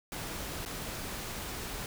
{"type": "noise with dropouts", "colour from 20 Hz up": "pink", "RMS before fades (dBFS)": -39, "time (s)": [0.12, 1.86], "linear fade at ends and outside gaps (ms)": 1, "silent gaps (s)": [0.651, 0.66], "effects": []}